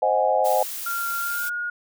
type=chord; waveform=sine; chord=Ab dominant seventh; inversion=first; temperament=equal; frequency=523.3 / 622.3 / 740 / 830.6 Hz; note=C5 / Eb5 / Gb5 / Ab5; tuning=0 / 0 / 0 / 0 cents; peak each=-23 dBFS; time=0.02-0.63 s; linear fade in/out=5 ms
type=noise; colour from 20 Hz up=blue; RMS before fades=-32 dBFS; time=0.44-1.5 s; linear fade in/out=20 ms
type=tone with pitch glide; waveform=sine; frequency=1387 to 1436.7 Hz; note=F6 to F6; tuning=-12 to +49 cents; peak=-25 dBFS; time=0.86-1.7 s; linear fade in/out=5 ms; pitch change=+61 cents; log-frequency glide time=1.22-1.48 s
effects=none